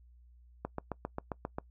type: click train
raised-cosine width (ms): 1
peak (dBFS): -21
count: 8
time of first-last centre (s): 0.65-1.585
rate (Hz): 7.49
effects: noise-tail reverb RT60 0.1 s tail -23 dB re dry + added 60 Hz sine -56 dBFS peak until 1.7 s

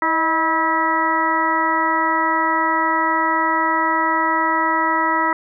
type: harmonic tone with a mistuned harmonic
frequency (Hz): 323.9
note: E4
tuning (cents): -30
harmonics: 1 / 2 / 3 / 4 / 5 / 6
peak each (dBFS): -25 / -28 / -19 / -21 / -31 / -22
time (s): 0.02-5.33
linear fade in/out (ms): 2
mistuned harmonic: 2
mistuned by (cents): -57
effects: none

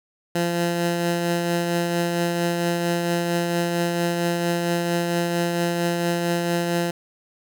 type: tone with tremolo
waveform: 15% pulse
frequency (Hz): 172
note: F3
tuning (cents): -26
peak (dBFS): -13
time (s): 0.35-6.91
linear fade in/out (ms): 5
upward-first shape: triangle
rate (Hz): 4.4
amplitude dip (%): 35
effects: none

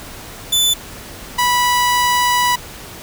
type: tone pair in turn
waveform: sawtooth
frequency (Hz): 3500 / 982.2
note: A7 / B5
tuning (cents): -10 / -10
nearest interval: octave + minor seventh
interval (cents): 2200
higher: first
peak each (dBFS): -9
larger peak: neither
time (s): 0.52-0.74 / 1.38-2.56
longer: second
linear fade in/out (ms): 10
effects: pink hiss -34 dBFS RMS until 3.02 s

